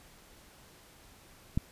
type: click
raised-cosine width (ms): 5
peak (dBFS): -15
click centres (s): 1.575
effects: pink hiss -57 dBFS RMS until 1.71 s + resampled to 32000 Hz